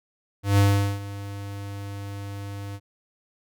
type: tone with ADSR envelope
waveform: square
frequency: 100.2 Hz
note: G2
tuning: 38 cents sharp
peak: -15 dBFS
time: 0.43-2.8 s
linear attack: 150 ms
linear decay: 410 ms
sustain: -18 dB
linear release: 52 ms
effects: none